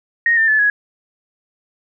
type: tone with pitch steps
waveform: sine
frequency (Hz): 1864.7 / 1798.1 / 1733.8 / 1671.8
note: A#6 / A6 / A6 / G#6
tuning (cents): 0 / +37 / -26 / +11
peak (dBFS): -11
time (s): 0.26-0.7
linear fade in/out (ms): 2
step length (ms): 110
effects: none